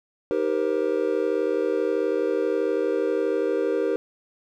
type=chord; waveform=triangle; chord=C minor seventh; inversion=first; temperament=just; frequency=314 / 392.4 / 470.9 / 523.3 Hz; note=Eb4 / G4 / Bb4 / C5; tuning=+16 / +2 / +18 / 0 cents; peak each=-27 / -24 / -23 / -27 dBFS; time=0.31-3.96 s; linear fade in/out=0 ms; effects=none